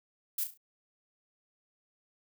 violet noise with echo, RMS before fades -32 dBFS, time 0.38-0.44 s, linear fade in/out 5 ms, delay 34 ms, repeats 4, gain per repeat -8 dB, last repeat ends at 0.576 s, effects none

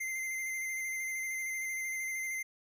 square tone with vibrato, 2081 Hz, C7, 10 cents flat, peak -35 dBFS, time 0-2.43 s, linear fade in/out 10 ms, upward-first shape square, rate 13 Hz, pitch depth 14 cents each way, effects none

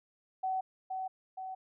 sine tone with echo, 755 Hz, F#5, 35 cents sharp, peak -30 dBFS, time 0.43-0.61 s, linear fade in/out 10 ms, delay 470 ms, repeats 2, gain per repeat -4 dB, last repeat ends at 1.55 s, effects none

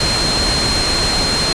sine tone in noise, 4186 Hz, C8, in tune, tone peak -17 dBFS, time 0-1.53 s, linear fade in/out 5 ms, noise pink, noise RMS -18 dBFS, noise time 0-1.53 s, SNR -2 dB, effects resampled to 22050 Hz

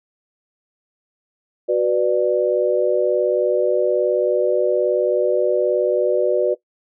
sine chord, B minor, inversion second, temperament just, 370.4 / 493.9 / 592.7 Hz, F#4 / B4 / D5, +2 / 0 / +16 cents, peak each -19 dBFS, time 1.68-6.55 s, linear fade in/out 20 ms, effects noise-tail reverb RT60 0.1 s tail -18 dB re dry

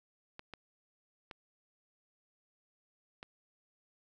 clicks, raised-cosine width 0.3 ms, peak -29 dBFS, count 4, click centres 0.394 / 0.537 / 1.312 / 3.229 s, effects none

